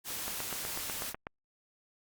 white noise, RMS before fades -38 dBFS, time 0.04-1.14 s, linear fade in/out 50 ms
click train, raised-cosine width 0.5 ms, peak -22 dBFS, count 9, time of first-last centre 0.28-1.269 s, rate 8.09 Hz
effects Opus 48 kbps

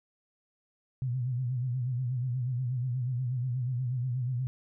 sine tone with vibrato, 125.4 Hz, B2, 27 cents sharp, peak -28 dBFS, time 1.02-4.47 s, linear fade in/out 0 ms, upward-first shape sine, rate 8.3 Hz, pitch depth 89 cents each way, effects none

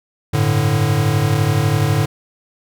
square chord, G suspended second, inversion none, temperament equal, 98 / 110 / 146.83 Hz, G2 / A2 / D3, 0 / 0 / 0 cents, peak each -22 / -18 / -18 dBFS, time 0.33-2.06 s, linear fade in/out 10 ms, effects none

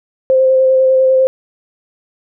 sine tone with vibrato, 523.3 Hz, C5, in tune, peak -7 dBFS, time 0.3-1.27 s, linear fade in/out 0 ms, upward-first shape square, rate 10 Hz, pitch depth 10 cents each way, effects none

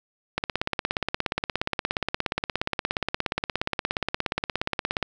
click train, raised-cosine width 0.3 ms, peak -8 dBFS, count 80, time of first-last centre 0.38-5.027 s, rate 17 Hz, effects none

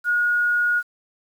sine tone, 1443 Hz, F#6, 44 cents flat, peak -17 dBFS, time 0.04-0.83 s, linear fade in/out 50 ms, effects 8-bit

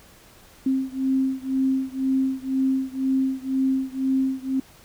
sine beating tone pair, 264.1 / 266.1 Hz, C4 / C4, +16 / +29 cents, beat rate 2 Hz, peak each -23 / -24 dBFS, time 0.66-4.6 s, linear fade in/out 5 ms, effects pink hiss -51 dBFS RMS until 4.84 s

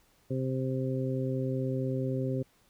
harmonic tone, 130.81 Hz, C3, in tune, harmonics 1 / 2 / 3 / 4, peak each -31 / -34 / -36 / -37 dBFS, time 0.3-2.43 s, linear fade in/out 10 ms, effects pink hiss -66 dBFS RMS until 2.69 s

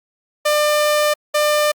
sawtooth tone pair in turn, 598 / 598 Hz, D5 / D5, +31 / +31 cents, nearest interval unison, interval 0 cents, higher neither, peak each -10 dBFS, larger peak neither, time 0.45-1.14 / 1.34-1.72 s, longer first, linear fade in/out 10 ms, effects Opus 48 kbps

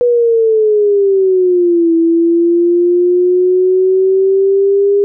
sine exponential two-way sweep, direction down then up, 490 to 329.6 to 405.5 Hz, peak -7 dBFS, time 0.01-5.04 s, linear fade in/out 0 ms, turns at 1.94 s, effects none

